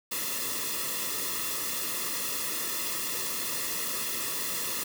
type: noise with comb filter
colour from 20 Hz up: white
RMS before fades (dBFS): -32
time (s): 0.11-4.84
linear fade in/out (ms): 10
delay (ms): 1.3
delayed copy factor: -0.85
effects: none